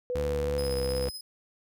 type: tone with vibrato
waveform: sine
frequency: 493.9 Hz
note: B4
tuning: in tune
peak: -28 dBFS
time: 0.1-1.08 s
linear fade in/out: 0 ms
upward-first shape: triangle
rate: 2.6 Hz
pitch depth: 21 cents each way
type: tone with pitch glide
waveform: sawtooth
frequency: 73.42 to 66.55 Hz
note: D2 to C2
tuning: 0 to +30 cents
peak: -27 dBFS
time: 0.15-1.1 s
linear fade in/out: 5 ms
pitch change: -170 cents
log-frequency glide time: 0.51-0.73 s
type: tone with tremolo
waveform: sawtooth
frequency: 5060 Hz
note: D#8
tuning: 28 cents sharp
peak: -33 dBFS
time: 0.58-1.21 s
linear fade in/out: 5 ms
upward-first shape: sine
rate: 16 Hz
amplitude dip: 55%
effects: none